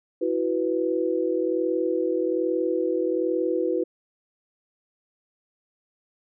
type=chord; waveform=sine; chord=E suspended second; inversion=none; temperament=just; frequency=329.6 / 370.8 / 494.4 Hz; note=E4 / F#4 / B4; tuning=0 / +4 / +2 cents; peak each=-26 dBFS; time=0.21-3.84 s; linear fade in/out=10 ms; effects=none

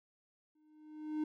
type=tone with exponential growth; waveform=triangle; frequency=306.4 Hz; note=D#4; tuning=27 cents flat; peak=-29 dBFS; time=0.55-1.24 s; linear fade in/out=5 ms; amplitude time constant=150 ms; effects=none

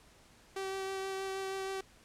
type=tone with vibrato; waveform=sawtooth; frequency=385.2 Hz; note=G4; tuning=30 cents flat; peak=-32 dBFS; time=0.56-1.81 s; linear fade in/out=5 ms; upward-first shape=sine; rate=6.3 Hz; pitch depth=10 cents each way; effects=pink hiss -61 dBFS RMS until 2.04 s + low-pass 10000 Hz 12 dB/octave

